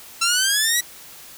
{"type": "exponential sweep", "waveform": "10% pulse", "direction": "up", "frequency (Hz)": [1339, 1969], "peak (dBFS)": -8, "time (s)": [0.21, 0.81], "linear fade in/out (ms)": 10, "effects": ["white hiss -42 dBFS RMS until 1.37 s"]}